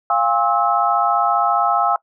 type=tone cluster; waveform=sine; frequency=696 / 811 / 1071 / 1298 Hz; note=F5 / G#5 / C6 / E6; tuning=-6 / -41 / +40 / -27 cents; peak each=-20 / -19 / -23 / -18 dBFS; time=0.1-1.96 s; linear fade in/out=2 ms; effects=noise-tail reverb RT60 0.1 s tail -21 dB re dry